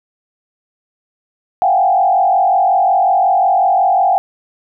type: tone with frequency modulation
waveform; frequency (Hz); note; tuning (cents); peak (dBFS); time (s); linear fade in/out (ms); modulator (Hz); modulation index
sine; 755; F#5; +35; -9; 1.62-4.18; 0; 45.5; 1.4
effects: none